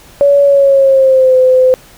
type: tone with pitch glide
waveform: sine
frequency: 566 to 513.1 Hz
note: C#5 to C5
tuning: +36 to -34 cents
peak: -4 dBFS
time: 0.21-1.74 s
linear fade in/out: 0 ms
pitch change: -170 cents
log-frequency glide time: 0.43-1.36 s
effects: pink hiss -40 dBFS RMS until 1.97 s

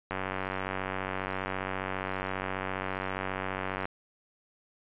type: click train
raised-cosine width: 0.5 ms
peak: -17 dBFS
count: 356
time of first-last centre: 0.11-3.855 s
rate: 94.8 Hz
effects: resampled to 8000 Hz

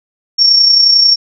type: tone with amplitude modulation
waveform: sine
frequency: 5490 Hz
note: F8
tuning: 31 cents flat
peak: -3 dBFS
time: 0.38-1.16 s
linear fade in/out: 20 ms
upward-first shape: sine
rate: 31.2 Hz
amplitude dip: 45%
effects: none

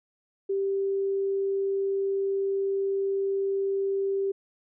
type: tone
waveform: sine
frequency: 392 Hz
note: G4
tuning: in tune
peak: -24 dBFS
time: 0.49-4.32 s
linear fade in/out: 10 ms
effects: none

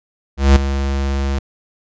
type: tone with ADSR envelope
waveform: square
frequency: 68.6 Hz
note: C#2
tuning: 17 cents flat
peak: -5 dBFS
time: 0.37-1.39 s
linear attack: 190 ms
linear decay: 8 ms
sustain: -12 dB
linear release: 5 ms
effects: resampled to 16000 Hz

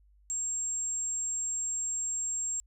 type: tone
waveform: sine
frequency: 7520 Hz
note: A#8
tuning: 14 cents sharp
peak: -30 dBFS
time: 0.3-2.6 s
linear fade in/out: 0 ms
effects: added 50 Hz sine -59 dBFS peak until 2.66 s

